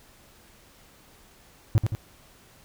triangle tone with echo, 108.5 Hz, A2, 24 cents flat, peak -13 dBFS, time 1.75-1.78 s, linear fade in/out 0 ms, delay 85 ms, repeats 2, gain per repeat -5 dB, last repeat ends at 1.95 s, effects pink hiss -55 dBFS RMS until 2.64 s

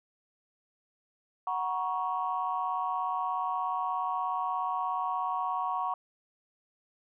sine chord, F# major, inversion none, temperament equal with one note detuned, 740 / 951.9 / 1108.7 Hz, F#5 / A#5 / C#6, 0 / +36 / 0 cents, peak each -33 / -33 / -32 dBFS, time 1.47-5.94 s, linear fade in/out 2 ms, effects tanh soft clip ceiling -19 dBFS

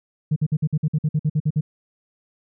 sine tone bursts, 152.3 Hz, D#3, 37 cents flat, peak -15 dBFS, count 13, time 0.31-1.61 s, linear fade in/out 10 ms, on 52 ms, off 52 ms, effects tanh soft clip ceiling -13 dBFS

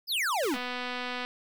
square exponential sweep, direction down, 5274 to 203.2 Hz, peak -27 dBFS, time 0.07-0.58 s, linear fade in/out 50 ms
white noise with exponential decay, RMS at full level -39 dBFS, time 0.43-0.74 s, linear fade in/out 2 ms, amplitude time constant 66 ms
click train, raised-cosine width 0.3 ms, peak -19 dBFS, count 177, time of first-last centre 0.54-1.25 s, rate 248 Hz
effects none

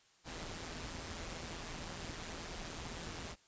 pink noise with amplitude modulation, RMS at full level -42 dBFS, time 0.24-3.36 s, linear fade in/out 50 ms, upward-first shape sine, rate 165 Hz, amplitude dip 60%, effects white hiss -68 dBFS RMS until 3.47 s + resampled to 16000 Hz

